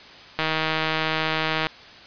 click train, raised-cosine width 0.3 ms, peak -7 dBFS, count 203, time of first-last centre 0.39-1.668 s, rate 158 Hz, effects white hiss -44 dBFS RMS until 2.06 s + resampled to 11025 Hz

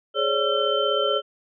sine tone cluster, 418.3 / 540 / 576 / 1351 / 3088 Hz, G#4 / C#5 / D5 / E6 / G7, +12 / -45 / -34 / +42 / -27 cents, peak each -26 dBFS, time 0.14-1.22 s, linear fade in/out 50 ms, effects none

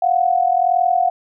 sine tone pair together, 698.5 / 740 Hz, F5 / F#5, 0 / 0 cents, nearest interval minor second, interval 100 cents, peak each -16 dBFS, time 0.02-1.1 s, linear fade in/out 5 ms, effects none

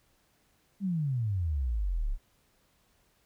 sine exponential sweep, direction down, 205 to 30.87 Hz, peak -27 dBFS, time 0.8-2.18 s, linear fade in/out 50 ms, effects pink hiss -69 dBFS RMS until 3.25 s

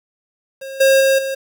square tone with level steps, 538 Hz, C5, 48 cents sharp, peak -29 / -10 / -12 / -21 dBFS, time 0.61-1.35 s, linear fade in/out 10 ms, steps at 0.8 / 1 / 1.18 s, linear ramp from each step 10 ms, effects 8-bit

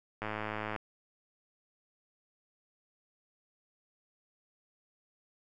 click train, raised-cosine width 0.5 ms, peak -21 dBFS, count 59, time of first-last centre 0.22-0.762 s, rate 107 Hz, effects none

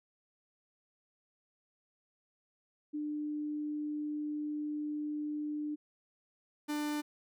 sine / 45% pulse tone pair in turn, 298.9 / 297.4 Hz, D4 / D4, +31 / +22 cents, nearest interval unison, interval 9 cents, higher first, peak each -34 / -33 dBFS, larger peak second, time 2.93-5.76 / 6.68-7.02 s, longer first, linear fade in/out 20 ms, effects none

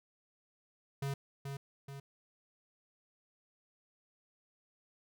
square tone with echo, 138.59 Hz, C#3, in tune, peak -35 dBFS, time 1.02-1.14 s, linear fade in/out 5 ms, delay 430 ms, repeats 2, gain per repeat -5 dB, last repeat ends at 2 s, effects none

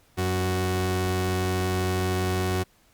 sawtooth tone pair together, 92.55 / 185.1 Hz, F#2 / F#3, +1 / +1 cents, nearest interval octave, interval 1200 cents, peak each -21 dBFS, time 0.17-2.64 s, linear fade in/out 20 ms, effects pink hiss -61 dBFS RMS until 2.93 s + Opus 48 kbps

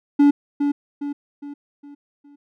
triangle tone with echo, 286.9 Hz, D4, 40 cents flat, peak -8 dBFS, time 0.19-0.31 s, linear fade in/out 10 ms, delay 410 ms, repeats 5, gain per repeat -7 dB, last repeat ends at 2.36 s, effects none

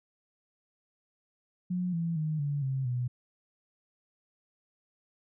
sine tone with pitch steps, 180.2 / 167.16 / 155.07 / 143.85 / 133.45 / 123.79 Hz, F#3 / E3 / D#3 / D3 / C3 / B2, -45 / +24 / -6 / -36 / +35 / +4 cents, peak -28 dBFS, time 1.7-3.08 s, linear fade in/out 10 ms, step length 230 ms, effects none

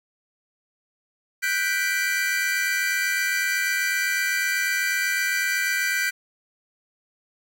45% pulse chord, G major seventh, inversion third, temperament equal, 1480 / 1568 / 1975.5 / 2349 Hz, F#6 / G6 / B6 / D7, 0 / 0 / 0 / 0 cents, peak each -29 / -26 / -27 / -29 dBFS, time 1.42-6.11 s, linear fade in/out 20 ms, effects none

